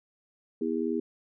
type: harmonic tone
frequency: 81.1 Hz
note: E2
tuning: 28 cents flat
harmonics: 3 / 4 / 5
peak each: -31 / -31 / -31 dBFS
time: 0.61-1 s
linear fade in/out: 5 ms
effects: none